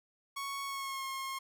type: tone with pitch glide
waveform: sawtooth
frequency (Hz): 1108.7 to 1074.7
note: C#6 to C6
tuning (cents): 0 to +46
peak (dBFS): -33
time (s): 0.36-1.39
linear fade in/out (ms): 10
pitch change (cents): -54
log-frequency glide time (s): 0.65-1.04
effects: none